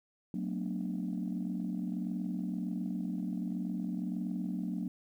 sine chord, B minor seventh, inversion second, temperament equal with one note detuned, 185 / 225.5 / 246.9 / 293.7 Hz, F#3 / A3 / B3 / D4, 0 / +43 / 0 / 0 cents, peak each -35 / -38 / -40 / -40 dBFS, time 0.34-4.88 s, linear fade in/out 2 ms, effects tanh soft clip ceiling -26 dBFS + 11-bit

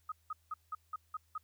sine tone bursts, 1259 Hz, D#6, 20 cents sharp, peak -36 dBFS, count 7, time 0.09-1.38 s, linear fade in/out 5 ms, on 30 ms, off 180 ms, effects added 81 Hz sine -70 dBFS peak until 1.43 s + white hiss -75 dBFS RMS until 1.43 s

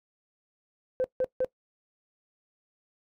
sine tone bursts, 513 Hz, C5, 34 cents flat, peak -22 dBFS, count 3, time 1-1.446 s, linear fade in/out 0 ms, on 42 ms, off 160 ms, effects noise-tail reverb RT60 0.1 s tail -21 dB re dry + tanh soft clip ceiling -20 dBFS

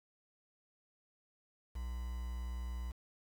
triangle tone with quantisation, 60.6 Hz, B1, 32 cents flat, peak -36 dBFS, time 1.75-2.92 s, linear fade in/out 10 ms, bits 9, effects none

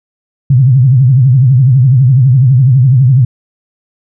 sine tone with vibrato, 129.4 Hz, C3, 19 cents flat, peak -3 dBFS, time 0.5-3.25 s, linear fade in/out 5 ms, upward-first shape triangle, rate 12 Hz, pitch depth 190 cents each way, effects none

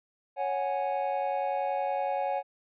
triangle chord, C# suspended fourth, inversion none, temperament equal, 554.4 / 740 / 830.6 Hz, C#5 / F#5 / G#5, 0 / 0 / 0 cents, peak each -30 dBFS, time 0.36-2.43 s, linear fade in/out 50 ms, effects resampled to 8000 Hz

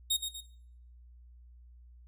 sawtooth tone with echo, 3729 Hz, A#7, in tune, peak -23 dBFS, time 0.1-0.17 s, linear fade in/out 10 ms, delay 120 ms, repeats 2, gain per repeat -7 dB, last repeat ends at 0.41 s, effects noise-tail reverb RT60 0.7 s tail -20 dB re dry + added 60 Hz sine -52 dBFS peak until 2.07 s

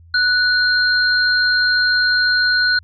sine tone pair together, 1480 / 4186 Hz, F#6 / C8, 0 / 0 cents, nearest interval octave + tritone, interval 1800 cents, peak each -14 / -18 dBFS, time 0.14-2.79 s, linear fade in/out 5 ms, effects added 84 Hz sine -42 dBFS peak until 2.83 s

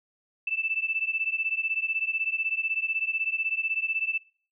sine beating tone pair, 2637 / 2653 Hz, E7 / E7, 0 / +10 cents, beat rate 16 Hz, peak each -29 dBFS, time 0.47-4.18 s, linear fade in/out 5 ms, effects noise-tail reverb RT60 0.5 s tail -23 dB re dry

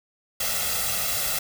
white noise with comb filter, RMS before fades -26 dBFS, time 0.4-1.39 s, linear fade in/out 5 ms, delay 1.5 ms, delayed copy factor +0.85, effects none

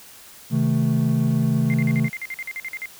triangle chord, A diminished, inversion first, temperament just, 132 / 158.4 / 220 Hz, C3 / Eb3 / A3, +16 / +31 / 0 cents, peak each -19 / -20 / -19 dBFS, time 0.5-2.1 s, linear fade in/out 50 ms
sine tone bursts, 2093 Hz, C7, in tune, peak -27 dBFS, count 14, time 1.7-2.857 s, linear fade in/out 0 ms, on 39 ms, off 47 ms
effects tanh soft clip ceiling -7 dBFS + white hiss -45 dBFS RMS until 2.99 s

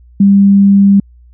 sine tone, 198.6 Hz, G3, 23 cents sharp, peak -3 dBFS, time 0.2-1 s, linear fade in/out 5 ms, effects added 60 Hz sine -38 dBFS peak until 1.33 s

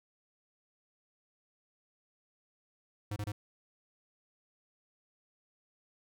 square tone bursts, 103.83 Hz, G#2, in tune, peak -35 dBFS, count 3, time 3.11-3.32 s, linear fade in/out 5 ms, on 52 ms, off 27 ms, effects none

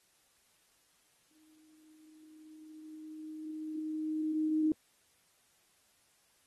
sine tone with exponential growth, 311.1 Hz, D#4, in tune, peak -25 dBFS, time 1.31-4.72 s, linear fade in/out 2 ms, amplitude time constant 740 ms, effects white hiss -70 dBFS RMS until 6.46 s + AAC 32 kbps

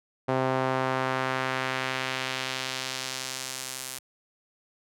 sawtooth tone with band-pass filter sweep, 130.81 Hz, C3, in tune, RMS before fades -30 dBFS, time 0.28-3.99 s, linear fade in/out 10 ms, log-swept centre 680 to 10000 Hz, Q 0.93, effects none

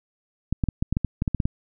clicks, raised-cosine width 5 ms, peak -10 dBFS, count 12, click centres 0.526 / 0.638 / 0.687 / 0.825 / 0.926 / 0.969 / 1.047 / 1.221 / 1.278 / 1.347 / 1.402 / 1.455 s, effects none

